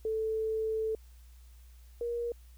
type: tone pair in turn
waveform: sine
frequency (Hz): 440 / 473.1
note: A4 / A#4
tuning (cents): 0 / +26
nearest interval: minor second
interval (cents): 126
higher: second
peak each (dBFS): -29 / -31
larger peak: first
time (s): 0.05-0.95 / 2.01-2.32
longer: first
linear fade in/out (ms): 2
effects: added 60 Hz sine -51 dBFS peak until 2.57 s + white hiss -66 dBFS RMS until 2.57 s